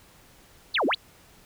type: exponential two-way sweep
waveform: sine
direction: down then up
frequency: 4827 to 233.1 to 4827 Hz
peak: -21 dBFS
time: 0.74-0.95 s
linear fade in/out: 10 ms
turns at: 0.86 s
effects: pink hiss -55 dBFS RMS until 1.45 s